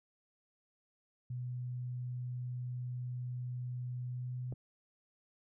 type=tone with pitch glide; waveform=sine; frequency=124.2 to 125.35 Hz; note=B2 to B2; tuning=+10 to +26 cents; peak=-37 dBFS; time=1.3-4.54 s; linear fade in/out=5 ms; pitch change=+16 cents; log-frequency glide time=4.07-4.34 s
type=click; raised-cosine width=2 ms; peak=-33 dBFS; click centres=4.525 s
effects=none